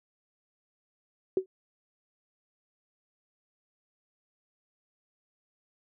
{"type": "tone with exponential decay", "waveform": "sine", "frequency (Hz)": 377, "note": "F#4", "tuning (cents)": 32, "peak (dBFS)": -18, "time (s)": [1.37, 1.46], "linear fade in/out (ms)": 2, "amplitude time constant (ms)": 18, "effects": []}